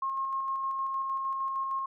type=tone with tremolo; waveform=sine; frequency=1075 Hz; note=C6; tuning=47 cents sharp; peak=-28 dBFS; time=0.02-1.86 s; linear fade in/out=5 ms; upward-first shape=square; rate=6.5 Hz; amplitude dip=25%; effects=none